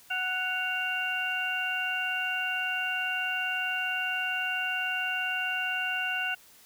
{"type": "harmonic tone with a mistuned harmonic", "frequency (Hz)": 740, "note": "F#5", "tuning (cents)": 0, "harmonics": [1, 2, 3, 4], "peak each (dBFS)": [-37, -31, -41, -31], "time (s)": [0.1, 6.35], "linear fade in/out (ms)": 10, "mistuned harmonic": 4, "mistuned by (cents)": -110, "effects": ["white hiss -56 dBFS RMS until 6.65 s"]}